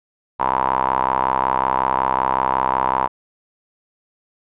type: tone with band-pass filter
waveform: sawtooth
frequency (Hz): 65.41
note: C2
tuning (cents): 0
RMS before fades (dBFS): -19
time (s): 0.39-3.08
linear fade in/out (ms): 20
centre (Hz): 960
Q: 7.4
effects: resampled to 8000 Hz